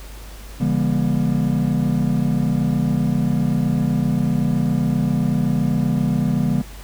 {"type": "chord", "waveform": "triangle", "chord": "C# diminished seventh", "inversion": "none", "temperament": "just", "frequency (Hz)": [138.59, 166.31, 199.57, 239.5], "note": ["C#3", "E3", "G3", "Bb3"], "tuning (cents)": [0, 16, 31, 47], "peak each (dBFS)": -20, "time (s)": [0.6, 6.62], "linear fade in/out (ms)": 10, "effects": ["added 50 Hz sine -35 dBFS peak until 6.83 s", "pink hiss -42 dBFS RMS until 6.83 s"]}